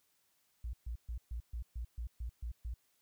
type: tone bursts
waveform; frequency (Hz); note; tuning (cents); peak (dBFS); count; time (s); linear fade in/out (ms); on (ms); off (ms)
sine; 58.27; A#1; 0; -37; 10; 0.64-2.74; 5; 93; 130
effects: white hiss -75 dBFS RMS until 3.01 s